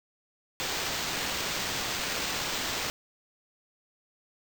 white noise with sample-and-hold, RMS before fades -32 dBFS, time 0.6-2.9 s, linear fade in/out 0 ms, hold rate 11025 Hz, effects none

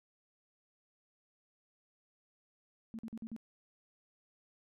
sine tone bursts, 224.8 Hz, A3, 37 cents sharp, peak -40 dBFS, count 5, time 2.94-3.364 s, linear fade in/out 0 ms, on 48 ms, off 46 ms, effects none

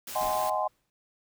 white noise, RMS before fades -39 dBFS, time 0.07-0.5 s, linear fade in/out 5 ms
sine chord, Ab dominant seventh, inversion second, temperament just, 623 / 747.5 / 830.6 / 1038.3 Hz, Eb5 / Gb5 / Ab5 / C6, +2 / +17 / 0 / -14 cents, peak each -31 dBFS, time 0.15-0.68 s, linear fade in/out 10 ms
pink noise with exponential decay, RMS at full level -40 dBFS, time 0.21-0.9 s, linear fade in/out 0 ms, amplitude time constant 150 ms
effects none

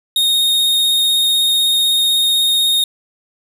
45% pulse tone with vibrato, 3712 Hz, A#7, 8 cents flat, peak -11 dBFS, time 0.16-2.84 s, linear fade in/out 2 ms, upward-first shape sine, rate 16 Hz, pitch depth 16 cents each way, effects none

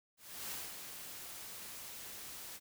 white noise with ADSR envelope, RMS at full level -42 dBFS, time 0.17-2.6 s, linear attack 340 ms, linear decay 220 ms, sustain -6 dB, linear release 43 ms, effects none

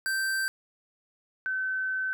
square / sine tone pair in turn, 1561 / 1528 Hz, G6 / G6, -8 / -45 cents, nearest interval unison, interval 37 cents, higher first, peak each -27 dBFS, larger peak neither, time 0.06-0.48 / 1.46-2.13 s, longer second, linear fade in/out 0 ms, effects none

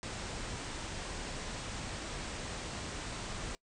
pink low-pass noise, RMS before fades -41 dBFS, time 0.03-3.55 s, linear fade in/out 0 ms, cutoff 8900 Hz, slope 96 dB/octave, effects noise-tail reverb RT60 0.1 s tail -23 dB re dry

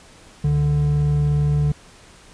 triangle tone pair together, 69.29 / 146.83 Hz, C#2 / D3, 0 / 0 cents, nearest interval octave + minor second, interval 1300 cents, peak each -23 / -14 dBFS, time 0.44-1.72 s, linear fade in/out 5 ms, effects pink hiss -47 dBFS RMS until 2.33 s + resampled to 22050 Hz

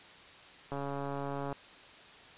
click train, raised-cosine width 1 ms, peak -24 dBFS, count 114, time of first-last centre 0.72-1.527 s, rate 140 Hz, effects white hiss -53 dBFS RMS until 2.37 s + resampled to 8000 Hz

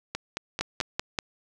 two click trains, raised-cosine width 0.2 ms, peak -13 / -9 dBFS, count 4 / 4, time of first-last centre 0.15-0.811 / 0.61-1.188 s, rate 4.54 / 5.19 Hz, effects none

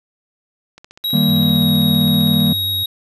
click train, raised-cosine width 0.2 ms, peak -22 dBFS, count 27, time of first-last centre 0.78-2.468 s, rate 15.4 Hz
square tone with pitch glide, 3842 to 3791 Hz, B7 to A#7, -48 to +28 cents, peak -18 dBFS, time 1.04-2.86 s, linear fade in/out 5 ms, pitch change -24 cents, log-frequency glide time 1.21-1.68 s
triangle chord, Eb major, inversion none, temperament equal with one note detuned, 156.37 / 196 / 233.1 Hz, Eb3 / G3 / Bb3, +9 / 0 / 0 cents, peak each -15 dBFS, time 1.13-2.53 s, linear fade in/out 5 ms
triangle tone with vibrato, 93.9 Hz, F#2, 26 cents sharp, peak -24 dBFS, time 1.28-2.84 s, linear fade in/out 10 ms, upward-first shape triangle, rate 7.2 Hz, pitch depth 72 cents each way
effects none

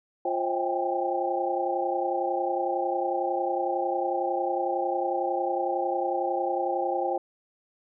sine tone cluster, 350.4 / 532 / 638 / 781 / 812 Hz, F4 / C5 / D#5 / G5 / G#5, +6 / +29 / +43 / -7 / -39 cents, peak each -31 / -30 / -36 / -29 / -33 dBFS, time 0.25-7.18 s, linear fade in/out 5 ms, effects none

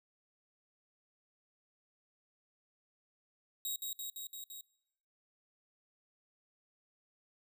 5% pulse tone with echo, 3806 Hz, A#7, 35 cents sharp, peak -28 dBFS, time 3.65-3.76 s, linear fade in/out 2 ms, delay 170 ms, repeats 5, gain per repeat -2 dB, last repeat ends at 4.61 s, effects noise-tail reverb RT60 0.8 s tail -22 dB re dry

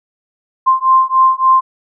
sine beating tone pair, 1046.5 / 1050 Hz, C6 / C6, 0 / +6 cents, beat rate 3.5 Hz, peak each -11 dBFS, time 0.66-1.61 s, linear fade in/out 20 ms, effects none

